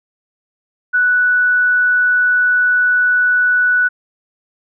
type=tone; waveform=sine; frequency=1480 Hz; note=F#6; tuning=in tune; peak=-10 dBFS; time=0.93-3.89 s; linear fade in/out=20 ms; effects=none